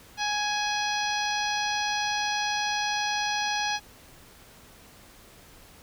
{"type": "harmonic tone with a mistuned harmonic", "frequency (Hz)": 832, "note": "G#5", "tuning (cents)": 3, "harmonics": [1, 2, 3, 4, 5, 6, 7], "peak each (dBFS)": [-29, -32, -34, -35, -36, -37, -37], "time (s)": [0.17, 3.8], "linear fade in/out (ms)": 50, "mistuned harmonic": 3, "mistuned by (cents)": 19, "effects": ["pink hiss -52 dBFS RMS until 5.82 s"]}